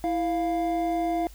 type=tone pair together; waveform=triangle; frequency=329.6 / 698.4 Hz; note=E4 / F5; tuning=0 / 0 cents; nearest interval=octave + minor second; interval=1300 cents; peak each=-25 / -24 dBFS; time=0.04-1.27 s; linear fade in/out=0 ms; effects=added 50 Hz sine -44 dBFS peak until 1.34 s + white hiss -54 dBFS RMS until 1.34 s